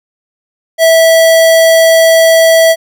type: tone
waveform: square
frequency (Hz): 654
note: E5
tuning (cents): -14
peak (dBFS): -4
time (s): 0.78-2.76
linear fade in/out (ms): 50
effects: none